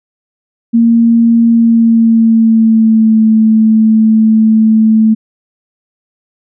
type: tone with pitch glide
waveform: sine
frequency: 231.3 to 219.8 Hz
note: A#3 to A3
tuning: -13 to -2 cents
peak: -4 dBFS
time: 0.73-5.15 s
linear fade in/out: 20 ms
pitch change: -89 cents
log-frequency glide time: 1.48-3.21 s
effects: none